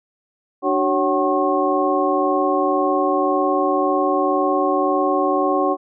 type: tone cluster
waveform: sine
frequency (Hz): 296.3 / 378.2 / 555 / 754 / 1083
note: D4 / F#4 / C#5 / F#5 / C#6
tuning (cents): +15 / +38 / +2 / +32 / -41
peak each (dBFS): -22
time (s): 0.62-5.77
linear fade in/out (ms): 50
effects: none